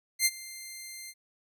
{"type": "tone with ADSR envelope", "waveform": "10% pulse", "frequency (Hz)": 2093, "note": "C7", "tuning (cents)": 0, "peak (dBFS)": -11, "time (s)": [0.19, 1.14], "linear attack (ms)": 67, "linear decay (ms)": 40, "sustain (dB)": -21, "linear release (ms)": 48, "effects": []}